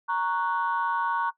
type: chord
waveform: sine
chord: F# major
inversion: first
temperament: equal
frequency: 932.3 / 1108.7 / 1480 Hz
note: A#5 / C#6 / F#6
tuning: 0 / 0 / 0 cents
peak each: -26 / -28 / -30 dBFS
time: 0.08-1.31 s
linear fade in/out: 20 ms
effects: noise-tail reverb RT60 0.1 s tail -18 dB re dry + tanh soft clip ceiling -16 dBFS